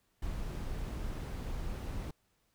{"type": "noise", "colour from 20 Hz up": "brown", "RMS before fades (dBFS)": -38, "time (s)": [0.22, 2.11], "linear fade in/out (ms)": 5, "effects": ["pink hiss -75 dBFS RMS until 2.54 s"]}